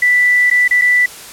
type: tone with dropouts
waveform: sine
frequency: 1975.5 Hz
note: B6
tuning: in tune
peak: -8 dBFS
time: 0.02-1.06 s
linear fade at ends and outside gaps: 5 ms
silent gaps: 0.501-0.511 / 0.679-0.709 / 0.814-0.818 s
effects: white hiss -33 dBFS RMS until 1.32 s + low-pass 12000 Hz 12 dB/octave